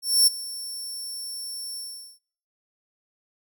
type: tone with ADSR envelope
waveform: 20% pulse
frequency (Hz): 5430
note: F8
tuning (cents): -50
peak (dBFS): -8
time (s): 0.02-2.19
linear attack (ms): 250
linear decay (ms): 17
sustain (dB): -19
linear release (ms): 420
effects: noise-tail reverb RT60 0.6 s tail -26 dB re dry